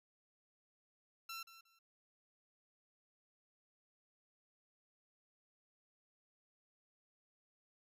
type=tone with echo; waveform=15% pulse; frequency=1349 Hz; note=E6; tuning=40 cents sharp; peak=-38 dBFS; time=1.29-1.43 s; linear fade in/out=5 ms; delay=180 ms; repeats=2; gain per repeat=-13 dB; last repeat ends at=1.79 s; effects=none